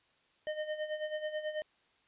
square tone with tremolo, 613 Hz, D#5, 26 cents flat, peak -33 dBFS, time 0.47-1.62 s, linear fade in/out 0 ms, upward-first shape sine, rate 9.2 Hz, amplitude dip 70%, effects white hiss -70 dBFS RMS until 2.07 s + resampled to 8000 Hz

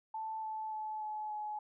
sine tone with pitch steps, 880 / 871.4 / 862.9 / 854.5 / 846.1 Hz, A5 / A5 / A5 / G#5 / G#5, 0 / -17 / -34 / +49 / +32 cents, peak -37 dBFS, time 0.14-1.59 s, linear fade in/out 5 ms, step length 290 ms, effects none

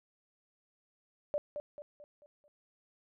sine tone with echo, 588 Hz, D5, 2 cents sharp, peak -29 dBFS, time 1.34-1.38 s, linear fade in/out 0 ms, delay 220 ms, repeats 5, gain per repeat -7 dB, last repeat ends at 2.48 s, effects none

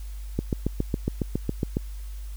click train, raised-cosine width 3 ms, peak -11 dBFS, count 11, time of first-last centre 0.39-1.769 s, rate 7.25 Hz, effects added 50 Hz sine -33 dBFS peak until 2.36 s + white hiss -53 dBFS RMS until 2.36 s

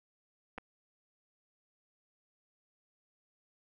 clicks, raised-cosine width 0.5 ms, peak -28 dBFS, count 2, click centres 0.579 / 0.583 s, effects none

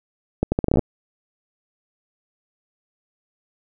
accelerating click train, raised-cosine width 2 ms, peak -5 dBFS, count 11, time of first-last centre 0.43-0.793 s, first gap 90 ms, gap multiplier 0.77, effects none

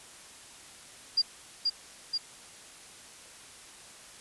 sine tone with echo, 4806 Hz, D8, 39 cents sharp, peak -21 dBFS, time 1.17-1.22 s, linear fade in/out 10 ms, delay 480 ms, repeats 2, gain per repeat -3 dB, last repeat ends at 2.18 s, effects white hiss -50 dBFS RMS until 4.2 s + resampled to 24000 Hz

